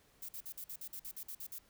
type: noise bursts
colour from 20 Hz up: violet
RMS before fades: -45 dBFS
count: 12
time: 0.22-1.586 s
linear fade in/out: 5 ms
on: 68 ms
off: 50 ms
effects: pink hiss -68 dBFS RMS until 1.69 s